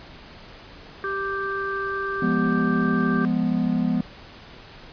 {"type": "harmonic tone", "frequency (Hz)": 392, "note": "G4", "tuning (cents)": 0, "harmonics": [1, 3, 4], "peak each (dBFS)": [-29, -29, -29], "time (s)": [1.04, 3.25], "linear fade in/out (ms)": 0}
{"type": "chord", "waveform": "triangle", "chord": "F diminished", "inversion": "none", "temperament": "equal", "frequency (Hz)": [174.61, 207.7, 246.9], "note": ["F3", "Ab3", "Cb4"], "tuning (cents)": [0, 0, 0], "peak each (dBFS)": [-23, -23, -21], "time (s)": [2.22, 4.01], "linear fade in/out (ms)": 5}
{"effects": ["pink hiss -44 dBFS RMS until 4.92 s", "resampled to 11025 Hz"]}